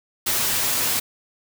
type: noise with comb filter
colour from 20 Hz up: white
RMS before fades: -22 dBFS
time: 0.26-1 s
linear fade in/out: 10 ms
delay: 8.2 ms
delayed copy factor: +0.55
effects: none